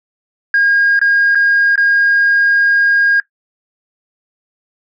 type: tone with dropouts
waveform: sine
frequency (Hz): 1625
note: G#6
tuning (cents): -38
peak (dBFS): -7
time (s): 0.54-3.2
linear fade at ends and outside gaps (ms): 2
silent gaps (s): 0.992-1.014 / 1.349-1.354 / 1.757-1.777
effects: noise-tail reverb RT60 0.1 s tail -18 dB re dry + tanh soft clip ceiling -5 dBFS